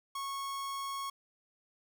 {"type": "tone", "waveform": "45% pulse", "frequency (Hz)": 1100, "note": "C#6", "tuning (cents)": -14, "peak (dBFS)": -36, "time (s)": [0.15, 1.1], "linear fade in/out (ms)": 5, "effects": []}